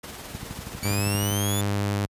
pink noise with tremolo, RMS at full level -37 dBFS, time 0.03-0.96 s, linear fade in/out 10 ms, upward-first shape sine, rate 19 Hz, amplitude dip 35%
click train, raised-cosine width 5 ms, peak -22 dBFS, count 13, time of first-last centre 0.35-1.31 s, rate 12.5 Hz
10% pulse linear sweep, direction up, 2261 to 3520 Hz, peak -21 dBFS, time 0.83-1.61 s, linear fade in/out 2 ms
sawtooth tone, 101.3 Hz, G#2, 43 cents flat, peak -19 dBFS, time 0.84-2.06 s, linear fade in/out 10 ms
effects high-pass 60 Hz 12 dB/octave + resampled to 32000 Hz

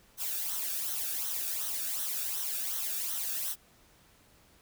blue noise with flanger, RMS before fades -34 dBFS, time 0.17-3.56 s, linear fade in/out 50 ms, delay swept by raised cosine 0.41 to 1 ms, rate 2.7 Hz, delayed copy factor -0.65, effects pink hiss -62 dBFS RMS until 4.61 s

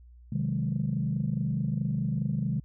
sine chord, Ab dominant seventh, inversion first, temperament equal, 130.81 / 155.56 / 185 / 207.7 Hz, C3 / Eb3 / Gb3 / Ab3, 0 / 0 / 0 / 0 cents, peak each -30 / -30 / -34 / -32 dBFS, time 0.32-2.6 s, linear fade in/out 5 ms, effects tanh soft clip ceiling -18 dBFS + added 60 Hz sine -49 dBFS peak until 2.64 s

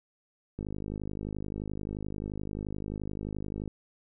click train, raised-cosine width 3 ms, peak -23 dBFS, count 160, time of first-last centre 0.59-3.677 s, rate 51.5 Hz, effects none

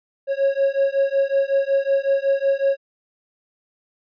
triangle beating tone pair, 546 / 551.4 Hz, C#5 / C#5, -26 / -9 cents, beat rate 5.4 Hz, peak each -18 dBFS, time 0.27-2.77 s, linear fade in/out 50 ms, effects resampled to 11025 Hz

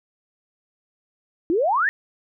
sine exponential sweep, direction up, 311.1 to 1893 Hz, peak -17 dBFS, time 1.5-1.89 s, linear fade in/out 0 ms, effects none

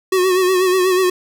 square tone with vibrato, 370 Hz, F#4, in tune, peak -13 dBFS, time 0.12-1.1 s, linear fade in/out 5 ms, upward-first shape sine, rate 8.2 Hz, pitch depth 49 cents each way, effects none

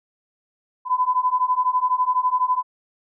sine beating tone pair, 1000 / 1012 Hz, B5 / B5, +21 / +42 cents, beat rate 12 Hz, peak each -21 / -20 dBFS, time 0.85-2.63 s, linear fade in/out 50 ms, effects none

